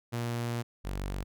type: tone pair in turn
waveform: sawtooth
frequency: 118.5 / 47.85 Hz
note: A#2 / G1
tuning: +29 / -41 cents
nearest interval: octave + major third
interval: 1570 cents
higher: first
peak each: -27 / -29 dBFS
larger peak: first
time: 0.12-0.63 / 0.84-1.24 s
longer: first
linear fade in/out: 20 ms
effects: none